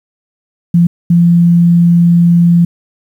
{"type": "tone bursts at uneven times", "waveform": "sine", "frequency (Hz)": 171.6, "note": "F3", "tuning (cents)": -30, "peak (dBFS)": -4, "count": 2, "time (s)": [[0.74, 0.87], [1.1, 2.65]], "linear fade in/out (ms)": 5, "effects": ["7-bit"]}